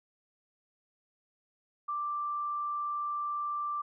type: tone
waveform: sine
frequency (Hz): 1177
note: D6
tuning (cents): +3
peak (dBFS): -31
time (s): 1.88-3.82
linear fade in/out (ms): 10
effects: none